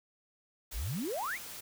white noise, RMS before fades -45 dBFS, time 0.71-1.61 s, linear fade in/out 10 ms
sine exponential sweep, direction up, 39.97 to 2565 Hz, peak -33 dBFS, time 0.72-1.39 s, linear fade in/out 50 ms
effects none

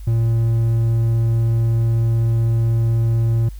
triangle tone, 114.5 Hz, A#2, 31 cents flat, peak -12 dBFS, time 0.07-3.49 s, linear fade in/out 5 ms, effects added 50 Hz sine -30 dBFS peak until 3.59 s + white hiss -52 dBFS RMS until 3.59 s

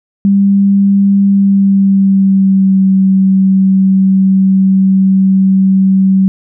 sine tone with pitch glide, 198.2 to 191.34 Hz, G3 to G3, +19 to -42 cents, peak -5 dBFS, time 0.25-6.28 s, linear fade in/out 0 ms, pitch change -61 cents, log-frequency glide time 1.25-2.83 s, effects none

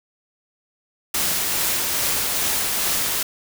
white noise with tremolo, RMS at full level -21 dBFS, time 1.14-3.23 s, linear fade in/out 5 ms, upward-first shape triangle, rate 2.4 Hz, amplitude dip 25%, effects none

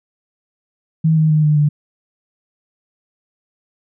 sine tone with pitch steps, 159.7 / 156.68 / 153.73 / 150.82 / 147.98 Hz, D#3 / D#3 / D#3 / D3 / D3, +45 / +12 / -21 / +46 / +13 cents, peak -10 dBFS, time 1.04-1.69 s, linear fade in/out 10 ms, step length 130 ms, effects none

